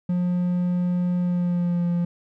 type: tone with pitch glide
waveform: triangle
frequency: 178 to 173.43 Hz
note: F3 to F3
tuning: +33 to -12 cents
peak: -18 dBFS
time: 0.09-2.05 s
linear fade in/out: 5 ms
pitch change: -45 cents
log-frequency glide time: 1.19-1.87 s
effects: none